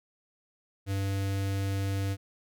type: tone with notch filter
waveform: square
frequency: 98 Hz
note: G2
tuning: in tune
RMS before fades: -30 dBFS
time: 0.86-2.17 s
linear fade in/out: 50 ms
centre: 990 Hz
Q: 1.8
effects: none